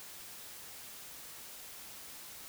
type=silence; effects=white hiss -49 dBFS RMS until 2.48 s